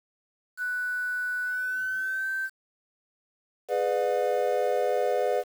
sine tone with pitch glide, 1485 to 1553.4 Hz, F#6 to G6, +6 to -16 cents, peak -27 dBFS, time 0.57-2.5 s, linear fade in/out 50 ms, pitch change +78 cents, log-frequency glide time 1.43-2.3 s
triangle chord, G# diminished seventh, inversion none, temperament just, 415.3 / 498.4 / 598 / 717.6 Hz, G#4 / B4 / D5 / F5, 0 / +16 / +31 / +47 cents, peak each -28 / -25 / -27 / -28 dBFS, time 3.68-5.44 s, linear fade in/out 50 ms
effects 8-bit

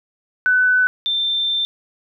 sine tone pair in turn, 1501 / 3570 Hz, F#6 / A7, +24 / +24 cents, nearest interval octave + minor third, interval 1500 cents, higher second, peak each -12 / -17 dBFS, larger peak first, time 0.46-0.87 / 1.06-1.65 s, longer second, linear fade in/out 0 ms, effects none

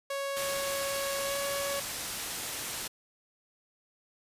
sawtooth tone with pitch glide, 554.4 to 560.5 Hz, C#5 to C#5, 0 to +19 cents, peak -28 dBFS, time 0.1-1.8 s, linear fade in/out 5 ms, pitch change +19 cents, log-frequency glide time 1.26-1.35 s
white low-pass noise, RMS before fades -37 dBFS, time 0.36-2.88 s, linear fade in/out 10 ms, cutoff 12000 Hz, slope 12 dB/octave
effects resampled to 32000 Hz

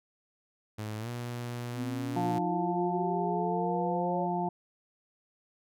sawtooth tone with pitch glide, 107.4 to 120.55 Hz, A2 to B2, -41 to -41 cents, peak -31 dBFS, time 0.78-2.39 s, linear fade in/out 10 ms, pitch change +200 cents, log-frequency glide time 0.98-1.09 s
sine exponential sweep, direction up, 246.9 to 566 Hz, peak -34 dBFS, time 1.73-4.28 s, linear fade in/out 50 ms
harmonic tone, 176.5 Hz, F3, 19 cents sharp, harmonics 1 / 2 / 4 / 5, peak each -33 / -35 / -33 / -34 dBFS, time 2.16-4.49 s, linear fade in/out 5 ms
effects none

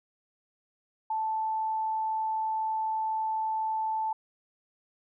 sine tone, 878 Hz, A5, 4 cents flat, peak -27 dBFS, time 1.1-4.13 s, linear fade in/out 5 ms, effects none

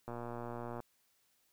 click train, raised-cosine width 1 ms, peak -29 dBFS, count 87, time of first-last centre 0.08-0.803 s, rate 119 Hz, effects white hiss -74 dBFS RMS until 1.52 s

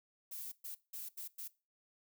violet noise bursts at uneven times, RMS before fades -45 dBFS, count 5, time 0.31-0.52 / 0.64-0.75 / 0.93-1.09 / 1.17-1.28 / 1.38-1.48 s, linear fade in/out 10 ms, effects noise-tail reverb RT60 0.3 s tail -20 dB re dry

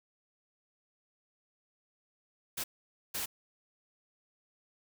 white noise bursts at uneven times, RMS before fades -36 dBFS, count 2, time 2.57-2.64 / 3.14-3.26 s, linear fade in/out 10 ms, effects none

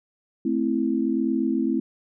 sine chord, A minor, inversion none, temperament equal, 220 / 261.6 / 329.6 Hz, A3 / C4 / E4, 0 / 0 / 0 cents, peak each -26 / -24 / -25 dBFS, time 0.45-1.8 s, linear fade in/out 5 ms, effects none

